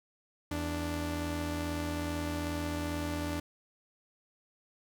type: tone pair together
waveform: sawtooth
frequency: 82.42 / 293.7 Hz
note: E2 / D4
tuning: 0 / 0 cents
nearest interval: octave + minor seventh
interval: 2200 cents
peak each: -32 / -31 dBFS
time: 0.51-3.4 s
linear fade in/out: 5 ms
effects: none